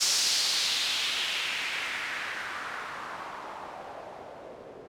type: noise with low-pass filter sweep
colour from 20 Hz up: blue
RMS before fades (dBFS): -32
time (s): 0-4.88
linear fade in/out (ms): 20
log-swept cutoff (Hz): 5800 to 460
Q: 2.1
effects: none